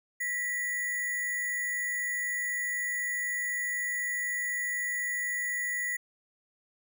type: tone with sample-and-hold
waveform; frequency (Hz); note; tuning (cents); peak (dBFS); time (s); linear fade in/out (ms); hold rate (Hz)
sine; 1954; B6; -19; -29; 0.2-5.97; 10; 8820
effects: none